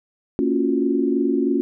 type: chord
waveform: sine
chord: Gb major seventh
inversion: first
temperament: just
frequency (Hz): 231.2 / 277.5 / 346.9 / 370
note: Bb3 / Db4 / F4 / Gb4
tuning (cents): -14 / +2 / -12 / 0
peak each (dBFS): -24 / -20 / -23 / -25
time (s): 0.39-1.61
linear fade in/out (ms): 0
effects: none